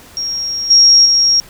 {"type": "tone with level steps", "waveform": "sine", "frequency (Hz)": 5588, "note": "F8", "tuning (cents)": 0, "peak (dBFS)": [-17, -4, -8], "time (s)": [0.17, 1.4], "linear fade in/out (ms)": 0, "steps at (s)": [0.7, 1.05], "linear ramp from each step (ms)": 10, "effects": ["pink hiss -40 dBFS RMS until 1.49 s"]}